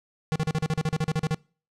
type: tone bursts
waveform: square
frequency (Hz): 157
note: D#3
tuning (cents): +16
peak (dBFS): -23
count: 14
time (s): 0.32-1.345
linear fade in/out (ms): 0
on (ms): 37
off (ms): 39
effects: noise-tail reverb RT60 0.4 s tail -25 dB re dry + low-pass 8000 Hz 12 dB/octave